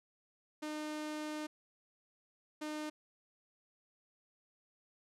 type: tone bursts at uneven times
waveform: sawtooth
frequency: 304.5 Hz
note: D#4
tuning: 37 cents flat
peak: -35 dBFS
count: 2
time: 0.62-1.47 / 2.61-2.9 s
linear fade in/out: 10 ms
effects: low-pass 10000 Hz 12 dB/octave